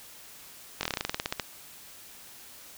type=slowing click train; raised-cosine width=0.2 ms; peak=-11 dBFS; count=15; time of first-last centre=0.81-1.397 s; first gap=21 ms; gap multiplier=1.1; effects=white hiss -49 dBFS RMS until 2.77 s